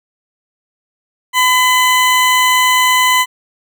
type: tone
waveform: 20% pulse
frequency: 1009 Hz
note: B5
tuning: 37 cents sharp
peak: -4 dBFS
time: 1.33-3.26 s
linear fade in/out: 50 ms
effects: none